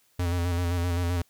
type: tone with vibrato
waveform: square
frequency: 87.31 Hz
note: F2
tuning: in tune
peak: -25 dBFS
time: 0.19-1.22 s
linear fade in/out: 5 ms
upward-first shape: square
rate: 7.7 Hz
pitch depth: 33 cents each way
effects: white hiss -65 dBFS RMS until 1.29 s